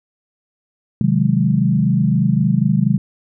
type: chord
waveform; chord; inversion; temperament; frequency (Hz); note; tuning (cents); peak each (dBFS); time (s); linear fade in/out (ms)
sine; Ab dominant seventh; first; equal with one note detuned; 130.81 / 155.56 / 183.51 / 207.7; C3 / Eb3 / Gb3 / Ab3; 0 / 0 / -14 / 0; -18; 1.01-2.98; 2
effects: none